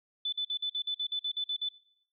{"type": "tone bursts", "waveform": "sine", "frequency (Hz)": 3500, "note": "A7", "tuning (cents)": -10, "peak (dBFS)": -29, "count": 12, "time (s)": [0.25, 1.689], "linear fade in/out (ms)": 5, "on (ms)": 75, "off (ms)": 49, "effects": ["noise-tail reverb RT60 0.7 s tail -18 dB re dry"]}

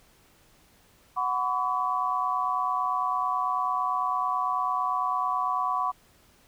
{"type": "tone cluster", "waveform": "sine", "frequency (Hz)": [739, 1006, 1135], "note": ["F#5", "B5", "C#6"], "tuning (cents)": [-2, 32, 41], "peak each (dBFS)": [-31, -29, -27], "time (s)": [1.16, 5.92], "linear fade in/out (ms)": 20, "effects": ["pink hiss -60 dBFS RMS until 6.47 s"]}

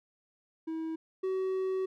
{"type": "tone pair in turn", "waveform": "triangle", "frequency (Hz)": [322.2, 377.8], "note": ["E4", "F#4"], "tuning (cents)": [-39, 36], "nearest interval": "minor third", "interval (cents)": 275, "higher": "second", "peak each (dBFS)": [-31, -27], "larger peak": "second", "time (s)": [[0.67, 0.96], [1.23, 1.86]], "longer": "second", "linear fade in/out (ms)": 10, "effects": []}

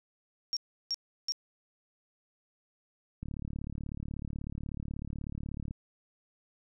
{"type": "tone bursts", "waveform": "sine", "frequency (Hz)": 5560, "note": "F8", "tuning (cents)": -9, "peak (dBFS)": -29, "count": 3, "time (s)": [0.53, 1.321], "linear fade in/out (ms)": 0, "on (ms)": 37, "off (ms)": 340}
{"type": "click train", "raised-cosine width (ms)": 5, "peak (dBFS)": -26, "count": 91, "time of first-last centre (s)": [3.23, 5.709], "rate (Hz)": 36.3}
{"effects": []}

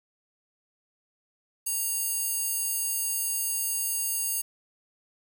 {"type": "tone with high-pass filter", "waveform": "square", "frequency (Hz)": 932.3, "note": "A#5", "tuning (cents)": 0, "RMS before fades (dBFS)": -29, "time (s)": [1.66, 4.42], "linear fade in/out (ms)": 10, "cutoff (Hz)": 9300, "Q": 1.5, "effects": ["9-bit"]}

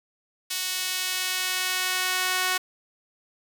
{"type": "tone with high-pass filter sweep", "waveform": "sawtooth", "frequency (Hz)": 369.3, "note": "F#4", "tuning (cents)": -3, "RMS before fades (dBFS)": -27, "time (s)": [0.5, 2.58], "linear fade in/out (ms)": 10, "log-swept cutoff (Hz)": [3500, 1300], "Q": 0.81, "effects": []}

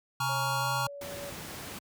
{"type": "chord", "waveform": "square", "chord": "Bb minor seventh", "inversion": "third", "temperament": "just", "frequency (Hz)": [839.1, 932.3, 1118.8, 1398.5], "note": ["Ab5", "Bb5", "Db6", "F6"], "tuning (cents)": [18, 0, 16, 2], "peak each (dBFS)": [-36, -35, -35, -35], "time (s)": [0.2, 0.87], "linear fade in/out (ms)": 5}
{"type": "tone with vibrato", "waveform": "sine", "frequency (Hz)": 130, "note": "C3", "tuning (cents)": -11, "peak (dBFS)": -34, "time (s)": [0.2, 0.87], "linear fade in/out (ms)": 2, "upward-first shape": "triangle", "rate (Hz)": 4.2, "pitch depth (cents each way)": 13}
{"type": "tone with pitch glide", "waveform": "sine", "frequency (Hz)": [550, 568.1], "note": ["C#5", "C#5"], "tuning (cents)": [-14, 42], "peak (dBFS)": -40, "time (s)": [0.29, 1.3], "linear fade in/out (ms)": 2, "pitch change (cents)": 56, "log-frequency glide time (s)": [0.59, 0.66]}
{"type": "noise", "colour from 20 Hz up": "pink", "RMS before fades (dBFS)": -41, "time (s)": [1.01, 1.79], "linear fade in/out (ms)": 5}
{"effects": ["high-pass 80 Hz 12 dB/octave"]}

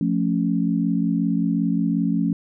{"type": "chord", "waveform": "sine", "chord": "F augmented", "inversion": "none", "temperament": "equal", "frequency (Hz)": [174.61, 220, 277.2], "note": ["F3", "A3", "C#4"], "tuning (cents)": [0, 0, 0], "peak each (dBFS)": [-22, -23, -23], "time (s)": [0.01, 2.33], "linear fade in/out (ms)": 2, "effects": []}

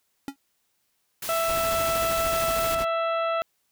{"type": "tone with exponential decay", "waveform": "square", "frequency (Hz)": 277.2, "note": "C#4", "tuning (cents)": 0, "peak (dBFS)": -27, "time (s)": [0.28, 0.36], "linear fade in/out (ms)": 1, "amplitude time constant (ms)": 16}
{"type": "noise", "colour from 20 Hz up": "white", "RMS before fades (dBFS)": -33, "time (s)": [1.22, 2.75], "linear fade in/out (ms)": 5}
{"type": "harmonic tone", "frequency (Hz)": 662, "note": "E5", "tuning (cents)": 7, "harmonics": [1, 2, 3, 4, 5, 6], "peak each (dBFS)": [-25, -27, -40, -37, -42, -47], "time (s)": [1.29, 3.42], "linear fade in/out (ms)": 0}
{"type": "noise with tremolo", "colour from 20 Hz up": "pink", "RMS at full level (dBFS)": -33, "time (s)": [1.48, 2.85], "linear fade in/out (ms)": 10, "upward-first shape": "square", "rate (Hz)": 13, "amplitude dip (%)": 45}
{"effects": ["white hiss -72 dBFS RMS until 3.71 s"]}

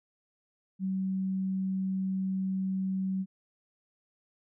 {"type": "tone", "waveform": "sine", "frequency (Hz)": 190, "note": "F#3", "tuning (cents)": 46, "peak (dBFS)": -28, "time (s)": [0.79, 3.26], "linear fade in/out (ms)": 50, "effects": []}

